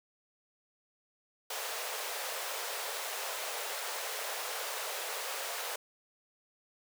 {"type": "high-pass noise", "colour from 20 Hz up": "pink", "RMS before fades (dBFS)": -38, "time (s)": [1.5, 5.76], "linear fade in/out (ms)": 5, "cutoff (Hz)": 450, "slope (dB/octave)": 48, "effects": []}